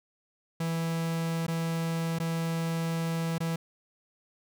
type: tone with dropouts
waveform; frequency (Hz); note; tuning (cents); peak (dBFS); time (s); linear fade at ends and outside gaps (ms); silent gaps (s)
45% pulse; 164.81; E3; 0; -28; 0.6-3.56; 5; 1.467-1.48 / 2.187-2.199 / 3.382-3.403
effects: none